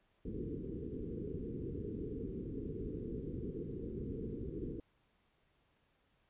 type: low-pass noise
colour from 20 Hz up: white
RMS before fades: -42 dBFS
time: 0.25-4.8 s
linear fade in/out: 2 ms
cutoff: 460 Hz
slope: 96 dB/octave
effects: pink hiss -75 dBFS RMS until 6.29 s + resampled to 8000 Hz